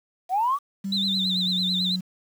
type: linear sweep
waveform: sine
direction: up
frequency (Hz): 699 to 1174.7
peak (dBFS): -19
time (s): 0.29-0.59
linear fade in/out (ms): 50
type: tone with pitch glide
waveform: sine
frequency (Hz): 195.5 to 183.46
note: G3 to F#3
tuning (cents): -4 to -14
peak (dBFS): -26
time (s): 0.84-2.01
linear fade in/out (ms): 10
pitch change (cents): -110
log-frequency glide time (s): 1.05-1.38
type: tone with vibrato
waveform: sine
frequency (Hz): 3806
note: A#7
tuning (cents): +35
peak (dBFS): -22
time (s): 0.92-1.96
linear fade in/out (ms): 5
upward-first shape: sine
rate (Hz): 9.1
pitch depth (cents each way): 130
effects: tanh soft clip ceiling -14 dBFS + 8-bit